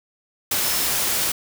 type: tone in noise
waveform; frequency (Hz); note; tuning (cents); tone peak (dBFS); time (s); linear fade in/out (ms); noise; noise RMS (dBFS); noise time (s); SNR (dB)
sine; 5274; E8; 0; -30; 0.63-0.86; 5; white; -22; 0.51-1.32; -11
effects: none